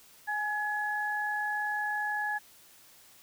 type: tone pair together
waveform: sine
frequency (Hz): 836.1 / 1694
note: G#5 / G#6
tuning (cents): +11 / +34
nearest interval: octave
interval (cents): 1223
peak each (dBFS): -33 / -31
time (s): 0.27-2.39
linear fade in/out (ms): 20
effects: white hiss -57 dBFS RMS until 3.22 s